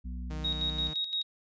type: harmonic tone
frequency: 61.5 Hz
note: B1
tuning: 7 cents flat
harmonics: 1 / 3 / 4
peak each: -35 / -45 / -47 dBFS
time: 0.04-0.91 s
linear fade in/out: 20 ms
type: tone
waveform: sawtooth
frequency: 154.2 Hz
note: D#3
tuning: 15 cents flat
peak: -35 dBFS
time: 0.3-0.94 s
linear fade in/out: 10 ms
type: tone with tremolo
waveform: sine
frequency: 3776 Hz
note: A#7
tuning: 22 cents sharp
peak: -28 dBFS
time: 0.44-1.23 s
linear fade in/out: 10 ms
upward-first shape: square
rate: 5.8 Hz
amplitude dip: 60%
effects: resampled to 16000 Hz